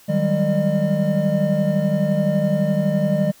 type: tone cluster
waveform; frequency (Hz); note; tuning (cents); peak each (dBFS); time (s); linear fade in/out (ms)
triangle; 155.7 / 189.5 / 201.3 / 605; D#3 / F#3 / G3 / D#5; +2 / +42 / +46 / -49; -20; 0.08-3.32; 20
effects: white hiss -50 dBFS RMS until 3.4 s